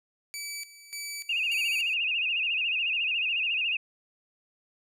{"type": "tone with tremolo", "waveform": "15% pulse", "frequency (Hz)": 2300, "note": "D7", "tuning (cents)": -37, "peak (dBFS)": -28, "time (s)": [0.34, 1.94], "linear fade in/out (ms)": 0, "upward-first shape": "square", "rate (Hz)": 1.7, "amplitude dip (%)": 80}
{"type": "tone with vibrato", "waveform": "sine", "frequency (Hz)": 2657, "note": "E7", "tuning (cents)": 13, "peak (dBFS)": -25, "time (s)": [1.29, 3.77], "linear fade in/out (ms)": 5, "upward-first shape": "sine", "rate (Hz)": 14, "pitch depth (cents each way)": 120}
{"effects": []}